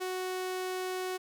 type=tone; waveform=sawtooth; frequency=370 Hz; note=F#4; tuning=in tune; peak=-29 dBFS; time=0-1.18 s; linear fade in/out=20 ms; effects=none